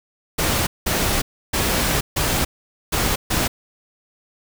pink noise bursts at uneven times, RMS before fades -20 dBFS, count 6, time 0.38-0.67 / 0.86-1.22 / 1.53-2.01 / 2.16-2.45 / 2.92-3.16 / 3.3-3.48 s, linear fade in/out 10 ms, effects none

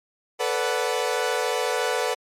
sawtooth chord, B minor seventh, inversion third, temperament equal with one note detuned, 440 / 493.9 / 577.2 / 740 Hz, A4 / B4 / D5 / F#5, 0 / 0 / -30 / 0 cents, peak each -24 / -22 / -26 / -26 dBFS, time 0.39-2.15 s, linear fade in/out 20 ms, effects low-pass 11000 Hz 12 dB/octave + MP3 96 kbps

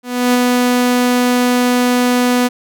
sawtooth tone with ADSR envelope, 246.9 Hz, B3, in tune, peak -5 dBFS, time 0.03-2.49 s, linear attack 310 ms, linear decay 18 ms, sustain -2 dB, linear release 25 ms, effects none

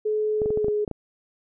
sine tone with pitch glide, 427.6 to 419.3 Hz, A4 to G#4, -49 to +17 cents, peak -21 dBFS, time 0.05-0.85 s, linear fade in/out 10 ms, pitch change -34 cents, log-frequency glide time 0.59-0.66 s
clicks, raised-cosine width 2 ms, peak -17 dBFS, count 8, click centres 0.418 / 0.459 / 0.505 / 0.574 / 0.645 / 0.683 / 0.878 / 0.913 s
effects none

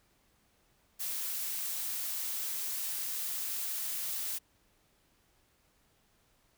blue noise, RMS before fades -36 dBFS, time 0.99-4.39 s, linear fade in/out 20 ms, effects pink hiss -70 dBFS RMS until 6.57 s

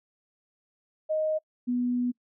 sine tone pair in turn, 623 / 245.7 Hz, D#5 / B3, +2 / -9 cents, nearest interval octave + major third, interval 1611 cents, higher first, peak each -24 dBFS, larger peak neither, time 1.09-1.39 / 1.67-2.12 s, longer second, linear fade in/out 20 ms, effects noise-tail reverb RT60 0.1 s tail -25 dB re dry

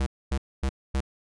square tone bursts, 66.8 Hz, C2, 36 cents sharp, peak -24 dBFS, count 4, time 0-1.006 s, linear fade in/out 5 ms, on 64 ms, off 250 ms, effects resampled to 22050 Hz

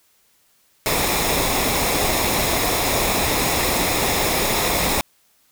pink noise with comb filter, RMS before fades -20 dBFS, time 0.86-5.01 s, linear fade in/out 0 ms, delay 0.66 ms, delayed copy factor -0.5, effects white hiss -60 dBFS RMS until 5.51 s

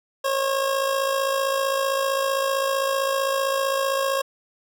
25% pulse tone with amplitude modulation, 543 Hz, C#5, 36 cents flat, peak -15 dBFS, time 0.24-4.22 s, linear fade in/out 10 ms, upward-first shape sine, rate 55.5 Hz, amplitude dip 50%, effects none

